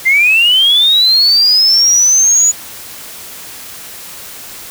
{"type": "linear sweep", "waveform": "sine", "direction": "up", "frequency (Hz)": [2050, 6910], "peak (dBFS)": -5, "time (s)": [0.05, 2.52], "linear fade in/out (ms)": 20, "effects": ["tanh soft clip ceiling -1 dBFS", "white hiss -30 dBFS RMS until 4.7 s"]}